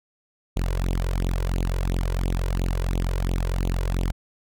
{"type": "tone with flanger", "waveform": "sawtooth", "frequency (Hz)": 44.47, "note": "F1", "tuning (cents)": 32, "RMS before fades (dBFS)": -24, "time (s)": [0.56, 4.12], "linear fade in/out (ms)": 10, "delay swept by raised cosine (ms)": [0.28, 2.08], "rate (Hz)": 2.9, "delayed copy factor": 1, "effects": []}